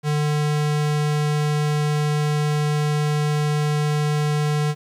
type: tone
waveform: square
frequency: 149.4 Hz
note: D3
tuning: 30 cents sharp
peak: -19 dBFS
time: 0.03-4.75 s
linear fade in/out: 50 ms
effects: low-pass 10000 Hz 12 dB/octave + 9-bit